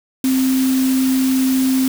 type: tone in noise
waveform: sine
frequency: 261.6 Hz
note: C4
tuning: in tune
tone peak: -13 dBFS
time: 0.24-1.88 s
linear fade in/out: 2 ms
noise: white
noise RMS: -27 dBFS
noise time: 0.24-1.88 s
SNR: +11 dB
effects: none